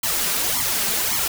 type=noise with flanger; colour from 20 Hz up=white; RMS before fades=-22 dBFS; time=0.03-1.28 s; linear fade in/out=5 ms; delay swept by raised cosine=0.92 to 5.12 ms; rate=1.8 Hz; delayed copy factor=+0.9; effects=none